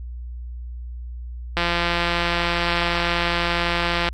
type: click train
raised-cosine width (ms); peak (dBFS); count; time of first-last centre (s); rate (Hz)
0.3; -5; 434; 1.57-4.087; 172
effects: added 60 Hz sine -30 dBFS peak until 4.13 s + AAC 64 kbps